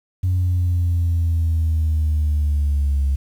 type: linear sweep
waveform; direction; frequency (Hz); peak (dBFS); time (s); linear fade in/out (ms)
sine; down; 91.9 to 68.1; -14; 0.23-3.16; 10
effects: tanh soft clip ceiling -13 dBFS + 8-bit

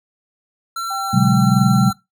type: tone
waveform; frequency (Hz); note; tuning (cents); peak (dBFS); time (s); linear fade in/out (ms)
square; 1353; E6; +45; -23; 0.76-1.93; 5
type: tone with pitch glide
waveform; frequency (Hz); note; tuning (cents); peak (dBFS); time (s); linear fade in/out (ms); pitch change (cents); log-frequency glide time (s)
sine; 784 to 776.8; G5 to G5; 0 to -16; -24; 0.9-1.92; 10; -16; 1.22-1.56
type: chord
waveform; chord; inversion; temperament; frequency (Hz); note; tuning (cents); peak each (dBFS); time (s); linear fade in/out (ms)
sine; G# half-diminished seventh; first; equal with one note detuned; 123.47 / 143.81 / 185 / 207.7; B2 / D3 / F#3 / G#3; 0 / -36 / 0 / 0; -17 / -18 / -15 / -17; 1.13-1.91; 10
effects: noise-tail reverb RT60 0.2 s tail -20 dB re dry

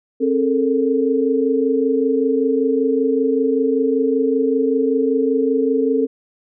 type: tone cluster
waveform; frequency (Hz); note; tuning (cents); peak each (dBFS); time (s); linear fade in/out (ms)
sine; 267.1 / 427.3 / 452.5; C4 / G#4 / A4; +36 / +49 / +48; -18 / -21 / -18; 0.2-6.07; 20
effects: none

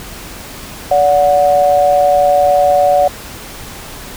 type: tone pair together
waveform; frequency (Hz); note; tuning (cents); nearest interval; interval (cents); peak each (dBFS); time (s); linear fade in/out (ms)
sine; 576 / 732.7; D5 / F#5; -34 / -17; major third; 417; -10; 0.91-3.08; 5
effects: pink hiss -30 dBFS RMS until 4.16 s

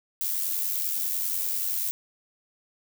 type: noise with amplitude modulation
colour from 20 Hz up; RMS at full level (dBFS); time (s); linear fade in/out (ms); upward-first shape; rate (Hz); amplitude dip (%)
violet; -26; 0.21-1.91; 0; sine; 90.2; 50
effects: none

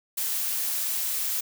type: noise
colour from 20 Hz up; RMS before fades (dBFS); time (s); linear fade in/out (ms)
blue; -28; 0.17-1.41; 10
effects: none

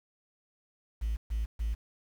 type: tone bursts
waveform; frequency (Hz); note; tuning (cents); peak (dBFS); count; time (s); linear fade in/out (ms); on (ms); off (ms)
triangle; 55; A1; 0; -25; 3; 1.01-1.75; 20; 160; 130
effects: tanh soft clip ceiling -25 dBFS + 9-bit

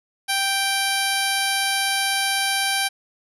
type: tone with low-pass filter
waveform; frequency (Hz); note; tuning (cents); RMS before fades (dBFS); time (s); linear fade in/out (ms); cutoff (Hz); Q
10% pulse; 784; G5; 0; -22; 0.28-2.89; 20; 10000; 2.5
effects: none

